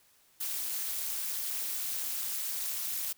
blue noise with amplitude modulation, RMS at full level -31 dBFS, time 0.4-3.13 s, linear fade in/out 10 ms, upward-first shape sine, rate 264 Hz, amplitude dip 85%, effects white hiss -65 dBFS RMS until 3.17 s

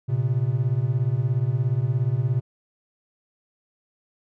triangle beating tone pair, 116.54 / 133.54 Hz, A#2 / C3, 0 / +36 cents, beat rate 17 Hz, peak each -21 dBFS, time 0.08-2.41 s, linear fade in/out 20 ms, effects none

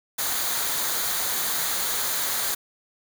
white noise with comb filter, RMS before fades -26 dBFS, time 0.18-2.55 s, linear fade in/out 10 ms, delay 0.37 ms, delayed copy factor -0.5, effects none

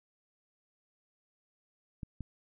clicks, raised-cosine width 5 ms, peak -27 dBFS, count 2, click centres 2.032 / 2.207 s, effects none

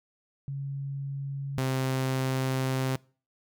sine / sawtooth tone pair in turn, 138.59 / 131.38 Hz, C#3 / C3, 0 / +7 cents, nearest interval minor second, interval 93 cents, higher first, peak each -31 / -22 dBFS, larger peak second, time 0.48-1.58 / 1.58-2.96 s, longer second, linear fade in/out 0 ms, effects noise-tail reverb RT60 0.4 s tail -24 dB re dry

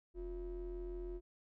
triangle ring-modulated tone, 156 Hz, D#3, 5 cents sharp, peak -36 dBFS, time 0.14-1.21 s, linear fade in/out 50 ms, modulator 199 Hz, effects none

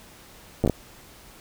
slowing click train, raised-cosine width 2 ms, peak -8 dBFS, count 5, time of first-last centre 0.64-0.697 s, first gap 9 ms, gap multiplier 1.32, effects pink hiss -49 dBFS RMS until 1.4 s

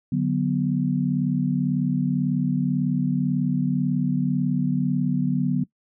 sine chord, B minor, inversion first, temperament equal, 146.83 / 185 / 246.9 Hz, D3 / F#3 / B3, 0 / 0 / 0 cents, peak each -24 dBFS, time 0.12-5.64 s, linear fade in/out 5 ms, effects noise-tail reverb RT60 0.1 s tail -20 dB re dry

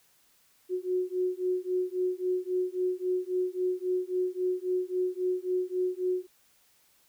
sine beating tone pair, 364.1 / 367.8 Hz, F#4 / F#4, -28 / -10 cents, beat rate 3.7 Hz, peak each -30 dBFS, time 0.69-6.27 s, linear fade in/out 50 ms, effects white hiss -65 dBFS RMS until 7.08 s

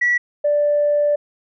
sine tone pair in turn, 1942 / 586.9 Hz, B6 / D5, -30 / -1 cents, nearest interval octave + major sixth, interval 2071 cents, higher first, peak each -13 dBFS, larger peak neither, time 0.01-0.18 / 0.44-1.16 s, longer second, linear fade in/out 10 ms, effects tanh soft clip ceiling -9 dBFS

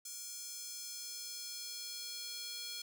square tone with high-pass filter sweep, 474.6 Hz, A#4, 31 cents sharp, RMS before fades -45 dBFS, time 0.05-2.82 s, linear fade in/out 5 ms, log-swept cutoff 6500 to 3900 Hz, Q 2, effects 11-bit

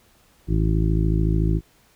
harmonic tone, 53.7 Hz, A1, 41 cents flat, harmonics 1 / 2 / 3 / 4 / 5 / 6 / 7, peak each -20 / -24 / -23 / -35 / -33 / -28 / -33 dBFS, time 0.47-1.61 s, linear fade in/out 50 ms, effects pink hiss -58 dBFS RMS until 1.95 s

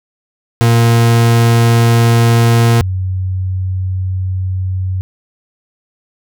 40% pulse / sine tone pair in turn, 116.54 / 93.3 Hz, A#2 / F#2, 0 / +15 cents, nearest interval major third, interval 385 cents, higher first, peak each -6 / -14 dBFS, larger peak first, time 0.61-2.81 / 2.81-5.01 s, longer neither, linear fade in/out 0 ms, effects none

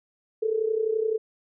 sine tone with amplitude modulation, 440 Hz, A4, in tune, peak -19 dBFS, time 0.42-1.18 s, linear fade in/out 10 ms, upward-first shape sine, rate 31.7 Hz, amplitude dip 75%, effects none

